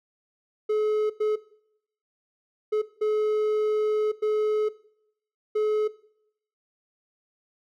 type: tone bursts at uneven times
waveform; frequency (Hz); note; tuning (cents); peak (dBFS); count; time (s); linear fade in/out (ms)
triangle; 427.2; G#4; +49; -19; 6; 0.69-1.1 / 1.2-1.36 / 2.72-2.82 / 3.01-4.12 / 4.22-4.69 / 5.55-5.88; 10
effects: noise-tail reverb RT60 0.7 s tail -18 dB re dry